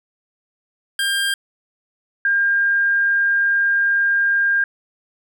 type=tone pair in turn; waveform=25% pulse / sine; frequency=1599 / 1605.6 Hz; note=G6 / G6; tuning=+34 / +41 cents; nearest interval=unison; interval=7 cents; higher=second; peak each=-14 dBFS; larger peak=neither; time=0.99-1.34 / 2.25-4.64 s; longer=second; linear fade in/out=2 ms; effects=none